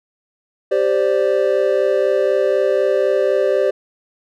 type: chord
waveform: triangle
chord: G suspended fourth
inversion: none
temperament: equal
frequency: 392 / 523.3 / 587.3 Hz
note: G4 / C5 / D5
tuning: 0 / 0 / 0 cents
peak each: -16 dBFS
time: 0.71-3.71 s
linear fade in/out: 10 ms
effects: none